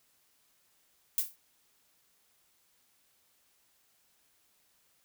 violet noise with exponential decay, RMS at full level -25 dBFS, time 1.18-1.36 s, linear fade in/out 1 ms, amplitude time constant 37 ms, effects white hiss -70 dBFS RMS until 5.04 s

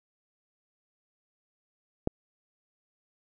click, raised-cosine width 2 ms, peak -12 dBFS, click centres 2.074 s, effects none

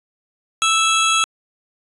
25% pulse tone pair together, 1316 / 3316 Hz, E6 / G#7, -3 / -3 cents, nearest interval octave + major third, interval 1600 cents, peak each -12 / -15 dBFS, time 0.62-1.24 s, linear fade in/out 0 ms, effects resampled to 24000 Hz

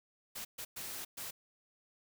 white noise bursts at uneven times, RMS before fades -43 dBFS, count 4, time 0.35-0.45 / 0.58-0.65 / 0.76-1.05 / 1.17-1.31 s, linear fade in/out 10 ms, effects none

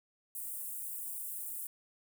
white high-pass noise, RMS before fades -41 dBFS, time 0.35-1.67 s, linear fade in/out 2 ms, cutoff 8300 Hz, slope 48 dB/octave, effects none

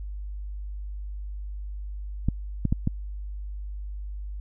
clicks, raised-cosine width 5 ms, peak -10 dBFS, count 4, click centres 2.286 / 2.653 / 2.725 / 2.874 s, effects added 50 Hz sine -32 dBFS peak until 4.4 s

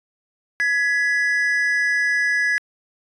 triangle tone pair together, 1678.4 / 1975.5 Hz, G#6 / B6, +18 / 0 cents, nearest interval minor third, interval 282 cents, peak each -17 / -20 dBFS, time 0.6-2.58 s, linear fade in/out 0 ms, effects resampled to 24000 Hz

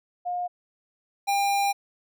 sine / square tone pair in turn, 713 / 800.3 Hz, F5 / G5, +36 / +36 cents, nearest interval major second, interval 200 cents, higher second, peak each -26 / -22 dBFS, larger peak second, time 0.25-0.48 / 1.27-1.73 s, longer second, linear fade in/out 20 ms, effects none

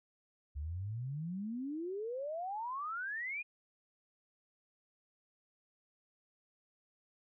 sine exponential sweep, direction up, 68.7 to 2495 Hz, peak -37 dBFS, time 0.55-3.43 s, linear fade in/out 20 ms, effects none

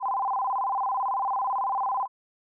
sine tone with vibrato, 893 Hz, A5, 25 cents sharp, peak -24 dBFS, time 0-2.08 s, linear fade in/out 50 ms, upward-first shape square, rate 18 Hz, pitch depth 220 cents each way, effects none

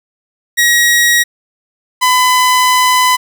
sawtooth tone pair in turn, 1900 / 1006.5 Hz, A#6 / B5, +33 / +33 cents, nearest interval major seventh, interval 1100 cents, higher first, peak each -4 dBFS, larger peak neither, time 0.57-1.24 / 2.01-3.17 s, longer second, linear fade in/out 20 ms, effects none

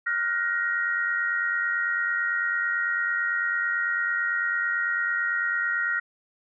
sine tone cluster, 1404 / 1493 / 1884 Hz, F6 / F#6 / A#6, +9 / +15 / +18 cents, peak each -27 / -32 / -26 dBFS, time 0.06-6 s, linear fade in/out 10 ms, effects none

